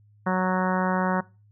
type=harmonic tone; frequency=185 Hz; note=F#3; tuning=in tune; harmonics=1 / 2 / 3 / 4 / 5 / 6 / 7 / 8 / 9 / 10; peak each=-24 / -33 / -30 / -32 / -30 / -31 / -36 / -33 / -38 / -39 dBFS; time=0.26-1.21 s; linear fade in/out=10 ms; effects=noise-tail reverb RT60 0.3 s tail -22 dB re dry + added 104 Hz sine -54 dBFS peak until 1.51 s